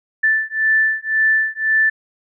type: beating tone pair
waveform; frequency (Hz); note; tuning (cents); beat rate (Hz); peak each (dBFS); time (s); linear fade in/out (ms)
sine; 1760 / 1761.9; A6 / A6; 0 / +2; 1.9; -17; 0.23-1.9; 10
effects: none